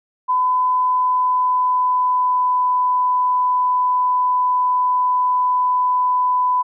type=tone with pitch glide; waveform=sine; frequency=1007 to 999.5 Hz; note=B5 to B5; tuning=+33 to +20 cents; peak=-14 dBFS; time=0.28-6.63 s; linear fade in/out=20 ms; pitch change=-13 cents; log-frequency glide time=0.7-2.67 s; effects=none